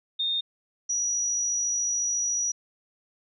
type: tone pair in turn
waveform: sine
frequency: 3662 / 5823 Hz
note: A#7 / F#8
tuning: -32 / -29 cents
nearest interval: minor sixth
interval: 803 cents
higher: second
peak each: -24 dBFS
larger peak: neither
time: 0.19-0.41 / 0.89-2.52 s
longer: second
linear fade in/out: 10 ms
effects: none